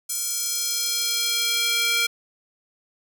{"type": "tone with high-pass filter sweep", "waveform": "square", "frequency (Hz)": 466.2, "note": "A#4", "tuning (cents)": 0, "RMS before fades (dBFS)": -24, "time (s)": [0.09, 2.07], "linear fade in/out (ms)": 10, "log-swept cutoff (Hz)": [7500, 2300], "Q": 1.4, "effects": []}